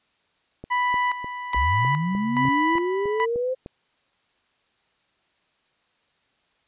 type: click train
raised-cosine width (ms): 2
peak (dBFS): -23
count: 11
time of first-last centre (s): 0.64-3.661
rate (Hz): 3.31
type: tone with tremolo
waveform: 30% pulse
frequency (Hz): 987.8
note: B5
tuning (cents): 0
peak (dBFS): -17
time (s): 0.7-3.26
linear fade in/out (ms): 20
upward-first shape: square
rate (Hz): 1.2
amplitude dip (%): 70
type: linear sweep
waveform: sine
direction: up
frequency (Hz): 55 to 523.3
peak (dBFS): -22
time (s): 1.55-3.55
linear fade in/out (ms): 20
type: tone with exponential growth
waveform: sine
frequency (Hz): 135.9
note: C#3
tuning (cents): -34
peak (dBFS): -22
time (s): 1.84-2.49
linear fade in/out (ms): 2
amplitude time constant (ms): 140
effects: white hiss -67 dBFS RMS until 6.67 s + resampled to 8000 Hz